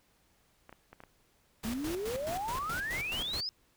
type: clicks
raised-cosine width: 0.5 ms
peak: -34 dBFS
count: 5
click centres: 0.694 / 0.727 / 0.93 / 1.004 / 1.037 s
type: noise with tremolo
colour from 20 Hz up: pink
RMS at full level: -40 dBFS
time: 1.63-3.41 s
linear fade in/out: 10 ms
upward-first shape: square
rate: 4.7 Hz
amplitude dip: 65%
type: exponential sweep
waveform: sine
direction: up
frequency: 215 to 5200 Hz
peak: -33 dBFS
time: 1.65-3.49 s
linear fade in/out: 0 ms
effects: pink hiss -69 dBFS RMS until 3.76 s